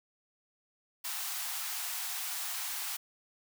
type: high-pass noise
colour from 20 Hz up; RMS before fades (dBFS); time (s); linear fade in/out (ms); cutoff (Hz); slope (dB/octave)
white; -37; 1.04-2.97; 10; 680; 96
effects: none